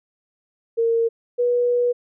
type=tone pair in turn; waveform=sine; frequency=459.9 / 486.1 Hz; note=A#4 / B4; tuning=-23 / -28 cents; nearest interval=minor second; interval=95 cents; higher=second; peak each=-16 dBFS; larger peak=neither; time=0.77-1.09 / 1.38-1.93 s; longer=second; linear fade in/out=20 ms; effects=none